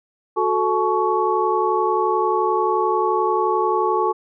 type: tone cluster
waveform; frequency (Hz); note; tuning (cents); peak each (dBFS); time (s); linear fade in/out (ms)
sine; 367.9 / 439.3 / 859 / 1116; F#4 / A4 / A5 / C#6; -10 / -3 / -42 / +11; -22; 0.36-4.13; 20
effects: none